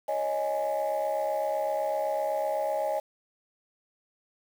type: chord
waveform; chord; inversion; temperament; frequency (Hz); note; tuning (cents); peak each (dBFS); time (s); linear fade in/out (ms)
sine; C# suspended second; none; equal; 554.4 / 622.3 / 830.6; C#5 / D#5 / G#5; 0 / 0 / 0; -30 / -28 / -30; 0.08-3; 10
effects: tanh soft clip ceiling -21 dBFS + 8-bit

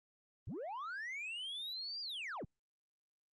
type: linear two-way sweep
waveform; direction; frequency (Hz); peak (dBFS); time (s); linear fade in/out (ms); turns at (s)
sine; up then down; 66.4 to 4862 to 66.4; -38; 0.47-2.45; 5; 2.01
effects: tanh soft clip ceiling -40 dBFS + Opus 32 kbps

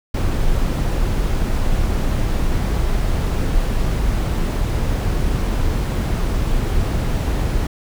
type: noise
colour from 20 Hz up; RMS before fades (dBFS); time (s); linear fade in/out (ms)
brown; -18; 0.14-7.67; 5
effects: none

